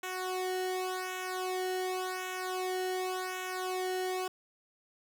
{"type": "tone with flanger", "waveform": "sawtooth", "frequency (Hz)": 370, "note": "F#4", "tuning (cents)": 0, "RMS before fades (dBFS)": -35, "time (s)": [0.03, 4.28], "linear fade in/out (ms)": 5, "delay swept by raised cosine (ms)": [0.21, 0.84], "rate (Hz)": 0.89, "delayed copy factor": -0.85, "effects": []}